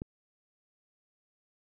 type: click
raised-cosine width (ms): 3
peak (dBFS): -24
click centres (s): 0.019
effects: none